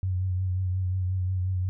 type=tone with vibrato; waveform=sine; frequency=92.5 Hz; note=F#2; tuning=in tune; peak=-24 dBFS; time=0.03-1.69 s; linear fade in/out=0 ms; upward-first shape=triangle; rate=5.6 Hz; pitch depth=42 cents each way; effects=none